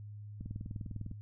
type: click train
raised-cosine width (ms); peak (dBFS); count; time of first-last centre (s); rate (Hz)
5; -29; 15; 0.41-1.114; 19.9
effects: noise-tail reverb RT60 0.1 s tail -20 dB re dry + added 104 Hz sine -44 dBFS peak until 1.21 s